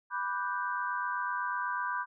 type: chord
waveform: sine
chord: G major seventh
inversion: first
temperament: equal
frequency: 987.8 / 1174.7 / 1480 / 1568 Hz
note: B5 / D6 / F#6 / G6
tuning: 0 / 0 / 0 / 0 cents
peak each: -34 / -37 / -40 / -36 dBFS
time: 0.1-2.06 s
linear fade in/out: 50 ms
effects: none